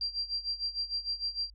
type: tone with tremolo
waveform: sine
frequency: 4733 Hz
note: D8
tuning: 13 cents sharp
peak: -28 dBFS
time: 0.01-1.5 s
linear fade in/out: 2 ms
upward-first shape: sine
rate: 6.6 Hz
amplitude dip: 85%
effects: added 50 Hz sine -51 dBFS peak until 1.54 s + MP3 64 kbps